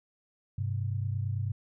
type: tone pair together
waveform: sine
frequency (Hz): 100 / 129.1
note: G2 / C3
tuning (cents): +35 / -23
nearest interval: major third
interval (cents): 442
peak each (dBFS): -30 / -34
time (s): 0.58-1.52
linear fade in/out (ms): 5
effects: none